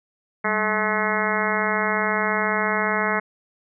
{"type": "harmonic tone with a mistuned harmonic", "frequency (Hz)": 214.4, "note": "A3", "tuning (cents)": -45, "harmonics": [1, 2, 3, 4, 5, 6, 7, 8, 9, 10], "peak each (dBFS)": [-29, -29, -29, -29, -29, -29, -29, -29, -29, -29], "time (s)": [0.44, 3.2], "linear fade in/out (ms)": 10, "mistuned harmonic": 1, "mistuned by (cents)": -130, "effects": []}